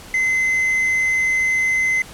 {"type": "tone with quantisation", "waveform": "triangle", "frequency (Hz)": 2053, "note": "C7", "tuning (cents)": -33, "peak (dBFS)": -14, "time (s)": [0.14, 2.02], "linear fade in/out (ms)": 2, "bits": 7, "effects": ["pink hiss -39 dBFS RMS until 2.13 s", "low-pass 12000 Hz 12 dB/octave"]}